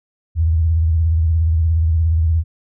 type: tone with vibrato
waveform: sine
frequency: 81.2 Hz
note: E2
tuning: 26 cents flat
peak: -12 dBFS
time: 0.35-2.44 s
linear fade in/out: 50 ms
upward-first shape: sine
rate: 17 Hz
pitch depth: 92 cents each way
effects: none